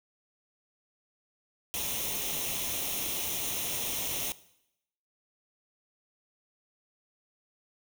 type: noise with comb filter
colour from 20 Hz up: white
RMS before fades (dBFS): -33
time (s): 1.74-4.32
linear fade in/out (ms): 0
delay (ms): 0.32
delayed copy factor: +0.65
effects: noise-tail reverb RT60 0.8 s tail -18 dB re dry